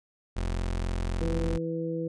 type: tone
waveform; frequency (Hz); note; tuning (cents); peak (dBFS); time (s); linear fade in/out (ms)
30% pulse; 43.65; F1; 0; -25; 0.36-1.58; 10
type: harmonic tone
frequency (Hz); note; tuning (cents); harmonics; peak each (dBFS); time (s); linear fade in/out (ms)
164.81; E3; 0; 1 / 2 / 3; -33 / -33 / -33; 1.21-2.08; 5
effects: resampled to 22050 Hz